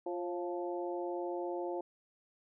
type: harmonic tone with a mistuned harmonic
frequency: 174.8 Hz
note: F3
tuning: 2 cents sharp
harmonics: 2 / 3 / 4 / 5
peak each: -37 / -41 / -43 / -45 dBFS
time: 0.06-1.81 s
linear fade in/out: 5 ms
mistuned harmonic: 3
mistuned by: +45 cents
effects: none